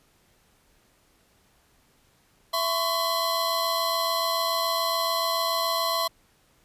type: tone cluster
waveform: square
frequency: 665 / 1027 / 1114 / 4102 Hz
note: E5 / C6 / C#6 / C8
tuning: +15 / -33 / +8 / -35 cents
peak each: -30 dBFS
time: 2.53-6.08 s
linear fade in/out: 10 ms
effects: pink hiss -63 dBFS RMS until 6.64 s + resampled to 32000 Hz